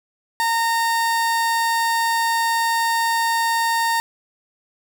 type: tone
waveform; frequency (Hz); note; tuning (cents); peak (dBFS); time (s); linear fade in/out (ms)
30% pulse; 919; A#5; -25; -15; 0.4-4; 0
effects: none